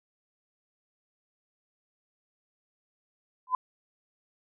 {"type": "tone with exponential growth", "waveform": "sine", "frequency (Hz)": 1013, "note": "B5", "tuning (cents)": 44, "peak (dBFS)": -18, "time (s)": [3.47, 3.55], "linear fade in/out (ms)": 2, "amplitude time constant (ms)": 17, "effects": []}